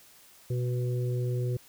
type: harmonic tone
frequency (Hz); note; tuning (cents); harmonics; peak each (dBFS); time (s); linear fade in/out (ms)
123.47; B2; 0; 1 / 3 / 4; -27 / -36 / -40; 0.5-1.57; 5
effects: white hiss -56 dBFS RMS until 1.68 s